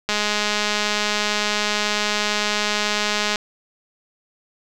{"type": "click train", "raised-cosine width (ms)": 0.2, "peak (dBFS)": -4, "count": 684, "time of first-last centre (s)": [0.09, 3.358], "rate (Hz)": 209, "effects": []}